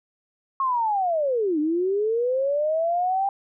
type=linear two-way sweep; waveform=sine; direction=down then up; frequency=1093 to 293.7 to 798 Hz; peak=-20 dBFS; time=0.6-3.29 s; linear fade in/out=2 ms; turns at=1.59 s; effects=none